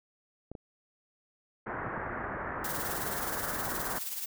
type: clicks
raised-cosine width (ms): 2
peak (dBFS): -28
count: 5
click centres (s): 0.516 / 0.552 / 1.869 / 1.978 / 2.619
type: low-pass noise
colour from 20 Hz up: white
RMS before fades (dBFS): -37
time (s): 1.66-3.99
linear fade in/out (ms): 10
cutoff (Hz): 1800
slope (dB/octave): 48
type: noise with tremolo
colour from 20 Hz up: blue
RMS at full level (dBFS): -35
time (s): 2.64-4.26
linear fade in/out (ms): 5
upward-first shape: sine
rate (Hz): 19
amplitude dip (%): 50
effects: none